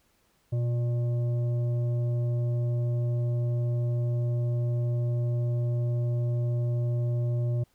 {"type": "tone with frequency modulation", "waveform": "sine", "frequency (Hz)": 120.9, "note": "B2", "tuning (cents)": -36, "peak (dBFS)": -24, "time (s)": [0.52, 7.64], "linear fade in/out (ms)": 10, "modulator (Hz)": 477, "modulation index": 0.3, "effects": ["pink hiss -68 dBFS RMS until 7.74 s"]}